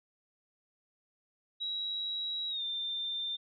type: tone with pitch glide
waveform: sine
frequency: 3867 to 3587 Hz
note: B7 to A7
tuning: -37 to +33 cents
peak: -33 dBFS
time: 1.6-3.37 s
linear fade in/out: 20 ms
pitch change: -130 cents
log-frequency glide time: 2.49-2.63 s
effects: none